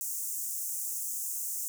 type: high-pass noise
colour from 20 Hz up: pink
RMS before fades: -35 dBFS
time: 0.01-1.68 s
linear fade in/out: 0 ms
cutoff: 6500 Hz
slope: 48 dB/octave
effects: none